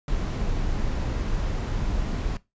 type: noise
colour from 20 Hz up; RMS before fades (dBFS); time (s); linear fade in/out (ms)
brown; -26; 0.08-2.37; 2
effects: noise-tail reverb RT60 0.2 s tail -18 dB re dry + resampled to 16000 Hz